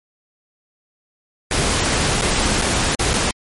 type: noise with dropouts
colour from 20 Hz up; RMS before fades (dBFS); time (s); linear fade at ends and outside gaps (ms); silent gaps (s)
pink; -18; 1.51-3.31; 2; 2.213-2.219 / 2.616-2.62 / 2.951-2.993 / 3.134-3.138
effects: MP3 48 kbps